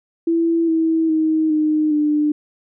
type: tone with pitch steps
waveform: sine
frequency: 332.6 / 323.9 / 315.4 / 307.1 / 299.1 Hz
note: E4 / E4 / D#4 / D#4 / D4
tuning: +16 / -30 / +24 / -23 / +32 cents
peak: -14 dBFS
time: 0.27-2.32 s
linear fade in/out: 5 ms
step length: 410 ms
effects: none